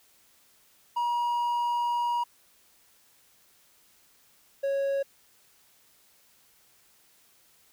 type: tone pair in turn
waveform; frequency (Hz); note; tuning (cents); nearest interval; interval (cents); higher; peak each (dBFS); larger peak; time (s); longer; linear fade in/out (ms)
triangle; 956 / 551.9; A#5 / C#5; +43 / -8; minor seventh; 951; first; -23; neither; 0.96-2.24 / 4.63-5.03; first; 10
effects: white hiss -62 dBFS RMS until 7.72 s